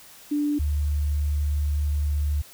sine tone pair in turn, 293.7 / 73.42 Hz, D4 / D2, 0 / 0 cents, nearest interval 2 octaves, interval 2400 cents, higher first, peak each -21 dBFS, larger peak neither, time 0.31-0.59 / 0.59-2.42 s, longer second, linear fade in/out 10 ms, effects white hiss -48 dBFS RMS until 2.53 s

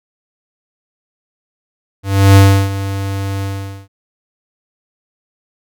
square tone with ADSR envelope, 98 Hz, G2, in tune, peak -3 dBFS, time 2.03-3.88 s, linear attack 330 ms, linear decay 330 ms, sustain -15 dB, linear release 450 ms, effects none

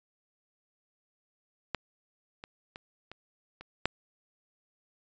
clicks, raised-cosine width 0.3 ms, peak -14 / -26 / -26 / -28 / -29 / -9 dBFS, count 6, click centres 1.747 / 2.439 / 2.759 / 3.116 / 3.61 / 3.856 s, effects resampled to 16000 Hz

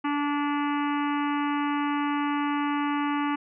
harmonic tone, 290 Hz, D4, 22 cents flat, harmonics 1 / 3 / 4 / 5 / 6 / 7 / 8 / 9 / 10, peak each -26 / -31 / -32 / -39 / -41 / -40 / -43 / -43 / -44 dBFS, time 0.04-3.36 s, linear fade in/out 10 ms, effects none

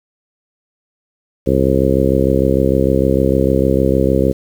harmonic tone, 66.6 Hz, C2, 31 cents sharp, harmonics 1 / 2 / 3 / 4 / 5 / 6 / 7 / 8, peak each -19 / -19 / -19 / -19 / -19 / -19 / -19 / -19 dBFS, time 1.46-4.33 s, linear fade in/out 20 ms, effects 7-bit

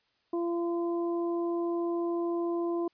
harmonic tone, 341.7 Hz, F4, 38 cents flat, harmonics 1 / 2 / 3, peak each -28 / -39 / -41 dBFS, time 0.33-2.88 s, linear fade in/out 5 ms, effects white hiss -72 dBFS RMS until 2.93 s + resampled to 11025 Hz

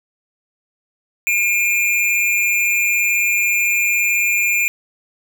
square tone with amplitude modulation, 2403 Hz, D7, 39 cents sharp, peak -12 dBFS, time 1.27-4.68 s, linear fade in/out 0 ms, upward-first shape sine, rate 200 Hz, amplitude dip 70%, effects none

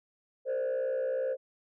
sine tone with frequency modulation, 523.3 Hz, C5, in tune, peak -26 dBFS, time 0.45-1.37 s, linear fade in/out 50 ms, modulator 62.6 Hz, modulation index 0.73, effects tanh soft clip ceiling -27 dBFS

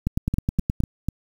two click trains, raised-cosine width 5 ms, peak -10 / -9 dBFS, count 4 / 8, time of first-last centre 0.34-1.086 / 0.07-0.804 s, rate 4.02 / 9.54 Hz, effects 7-bit

